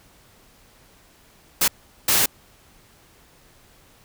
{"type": "noise bursts at uneven times", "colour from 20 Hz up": "white", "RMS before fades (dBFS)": -18, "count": 2, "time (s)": [[1.61, 1.68], [2.08, 2.26]], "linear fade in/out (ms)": 5, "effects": ["pink hiss -54 dBFS RMS until 4.04 s"]}